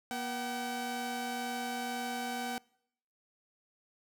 sawtooth tone pair together, 240 / 762 Hz, B3 / G5, -49 / -49 cents, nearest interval octave + minor sixth, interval 2000 cents, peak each -35 / -33 dBFS, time 0.11-2.58 s, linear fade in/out 0 ms, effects noise-tail reverb RT60 0.7 s tail -25 dB re dry

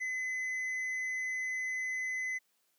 sine tone with tanh clipping, 2027 Hz, B6, 45 cents sharp, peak -34 dBFS, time 0-2.39 s, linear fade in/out 20 ms, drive 5 dB, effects white hiss -75 dBFS RMS until 2.78 s + high-pass 150 Hz 12 dB/octave

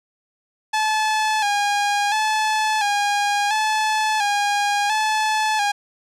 sawtooth tone with vibrato, 840 Hz, G#5, 19 cents sharp, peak -14 dBFS, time 0.73-5.72 s, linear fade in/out 10 ms, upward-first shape square, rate 0.72 Hz, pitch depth 50 cents each way, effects low-pass 8000 Hz 12 dB/octave

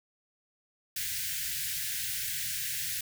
white band-stop noise, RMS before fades -34 dBFS, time 0.96-3.01 s, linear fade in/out 5 ms, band 160 to 1500 Hz, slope 96 dB/octave, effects none

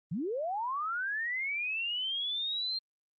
sine linear sweep, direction up, 138.59 to 4200 Hz, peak -31 dBFS, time 0.11-2.79 s, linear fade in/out 10 ms, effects Opus 32 kbps

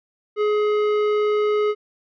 triangle tone with tanh clipping, 420.8 Hz, G#4, 23 cents sharp, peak -19 dBFS, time 0.36-1.75 s, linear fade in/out 50 ms, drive 17 dB, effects none

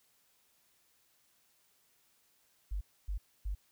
sine tone bursts, 49 Hz, G1, in tune, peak -33 dBFS, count 3, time 2.71-3.55 s, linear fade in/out 10 ms, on 100 ms, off 270 ms, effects white hiss -71 dBFS RMS until 3.71 s

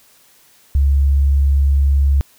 sine tone, 69.6 Hz, C#2, 8 cents sharp, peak -10 dBFS, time 0.75-2.21 s, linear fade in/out 0 ms, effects white hiss -51 dBFS RMS until 2.38 s

